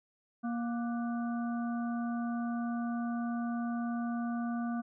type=harmonic tone with a mistuned harmonic; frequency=235.8 Hz; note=A#3; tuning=20 cents sharp; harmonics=1 / 3 / 5 / 6; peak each=-32 / -42 / -46 / -48 dBFS; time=0.43-4.82 s; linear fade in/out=20 ms; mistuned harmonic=6; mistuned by=+81 cents; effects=none